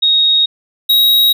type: tone pair in turn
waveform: sine / square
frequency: 3753 / 3810 Hz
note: A#7 / A#7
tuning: +11 / +37 cents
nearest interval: unison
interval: 26 cents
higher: second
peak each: -8 dBFS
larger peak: neither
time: 0.02-0.46 / 0.89-1.33 s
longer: neither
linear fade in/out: 10 ms
effects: none